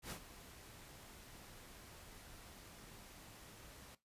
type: noise with ADSR envelope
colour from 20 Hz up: pink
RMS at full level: -45 dBFS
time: 0.02-3.95 s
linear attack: 82 ms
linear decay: 86 ms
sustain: -12 dB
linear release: 4 ms
effects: noise-tail reverb RT60 0.2 s tail -17 dB re dry + resampled to 32000 Hz